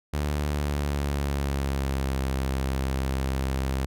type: tone with pitch glide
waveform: sawtooth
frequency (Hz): 73.42 to 66.55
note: D2 to C2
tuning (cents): 0 to +30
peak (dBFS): -21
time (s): 0.13-3.86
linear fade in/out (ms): 10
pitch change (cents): -170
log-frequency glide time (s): 0.49-2.2
effects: none